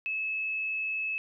sine tone, 2596 Hz, E7, 27 cents flat, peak -29 dBFS, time 0.06-1.18 s, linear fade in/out 0 ms, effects none

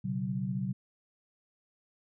sine chord, B suspended second, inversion none, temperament equal with one note detuned, 123.47 / 138.59 / 189.21 Hz, B2 / C#3 / F#3, 0 / 0 / +39 cents, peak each -36 / -36 / -33 dBFS, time 0.04-0.73 s, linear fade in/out 10 ms, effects none

